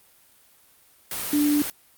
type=tone in noise; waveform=sine; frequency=293.7 Hz; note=D4; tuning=in tune; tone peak=-18 dBFS; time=1.33-1.62 s; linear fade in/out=2 ms; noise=white; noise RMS=-30 dBFS; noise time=1.11-1.7 s; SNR=+9 dB; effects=white hiss -57 dBFS RMS until 1.97 s + Opus 32 kbps